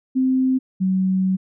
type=tone pair in turn; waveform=sine; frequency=260 / 188.18 Hz; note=C4 / F#3; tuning=-11 / +30 cents; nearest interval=tritone; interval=559 cents; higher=first; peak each=-15 / -16 dBFS; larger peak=first; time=0.15-0.59 / 0.8-1.37 s; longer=second; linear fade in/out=20 ms; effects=none